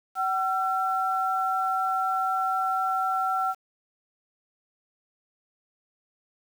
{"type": "tone pair together", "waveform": "sine", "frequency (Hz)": [758.8, 1352], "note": ["F#5", "E6"], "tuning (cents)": [43, 43], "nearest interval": "minor seventh", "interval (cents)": 1000, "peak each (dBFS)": -26, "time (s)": [0.15, 3.55], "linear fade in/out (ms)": 50, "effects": ["8-bit"]}